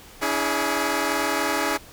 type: tone cluster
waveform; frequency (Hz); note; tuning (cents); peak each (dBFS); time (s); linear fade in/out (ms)
10% pulse; 285 / 324.6 / 415.9; C#4 / E4 / G#4; +48 / -27 / +2; -18; 0.21-1.78; 20
effects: pink hiss -46 dBFS RMS until 1.92 s